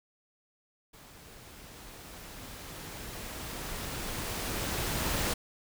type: noise with level ramp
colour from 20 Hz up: pink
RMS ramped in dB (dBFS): -53 to -30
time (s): 0.93-5.34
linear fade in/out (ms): 10
effects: none